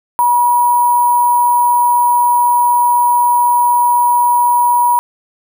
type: tone with sample-and-hold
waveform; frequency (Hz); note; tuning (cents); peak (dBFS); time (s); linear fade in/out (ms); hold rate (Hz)
sine; 966; B5; -39; -8; 0.19-4.99; 0; 11025
effects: none